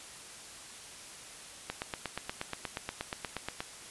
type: click train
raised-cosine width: 0.3 ms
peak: -18 dBFS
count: 17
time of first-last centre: 1.7-3.605 s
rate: 8.4 Hz
effects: white hiss -48 dBFS RMS until 3.9 s + resampled to 24000 Hz